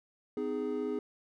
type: chord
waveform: triangle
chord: Ab major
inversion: first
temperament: equal with one note detuned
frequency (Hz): 255.1 / 311.1 / 415.3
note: C4 / Eb4 / Ab4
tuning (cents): -44 / 0 / 0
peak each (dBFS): -35 / -36 / -32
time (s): 0.37-0.99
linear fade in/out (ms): 2
effects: none